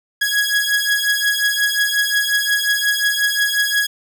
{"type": "beating tone pair", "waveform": "sawtooth", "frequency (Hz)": [1661.2, 1666.8], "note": ["G#6", "G#6"], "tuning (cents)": [0, 6], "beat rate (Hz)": 5.6, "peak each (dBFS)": [-15, -15], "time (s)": [0.21, 3.87], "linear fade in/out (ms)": 10, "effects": []}